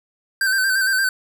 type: tone with vibrato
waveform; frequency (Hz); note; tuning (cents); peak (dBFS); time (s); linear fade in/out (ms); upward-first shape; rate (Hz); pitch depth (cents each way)
square; 1549; G6; -21; -17; 0.41-1.09; 2; square; 8.7; 36
effects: none